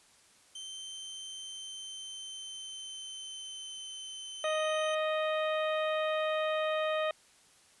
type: tone with pitch glide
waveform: sawtooth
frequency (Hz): 3107 to 3070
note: G7 to G7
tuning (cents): -16 to -37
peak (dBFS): -38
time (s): 0.55-4.95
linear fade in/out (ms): 5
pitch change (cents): -21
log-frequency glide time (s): 1.35-3.83
type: harmonic tone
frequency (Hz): 622.3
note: D#5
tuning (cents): 0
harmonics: 1 / 2 / 3 / 4 / 5 / 6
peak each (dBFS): -30 / -36 / -40 / -42 / -44 / -46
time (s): 4.44-7.11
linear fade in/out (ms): 2
effects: white hiss -62 dBFS RMS until 7.8 s + resampled to 24000 Hz